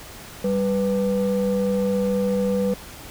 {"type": "tone pair together", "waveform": "sine", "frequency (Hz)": [195.66, 493.9], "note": ["G3", "B4"], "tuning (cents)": [-3, 0], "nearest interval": "octave + major third", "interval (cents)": 1603, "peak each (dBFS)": [-20, -20], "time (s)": [0.44, 2.74], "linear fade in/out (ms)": 5, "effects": ["tanh soft clip ceiling -15 dBFS", "pink hiss -40 dBFS RMS until 3.1 s"]}